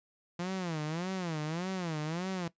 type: tone with vibrato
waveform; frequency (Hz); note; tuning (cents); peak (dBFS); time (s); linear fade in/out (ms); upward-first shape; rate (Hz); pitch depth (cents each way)
sawtooth; 169.6; E3; +50; -29; 0.39-2.48; 5; sine; 1.7; 200
effects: noise-tail reverb RT60 0.1 s tail -17 dB re dry + resampled to 16000 Hz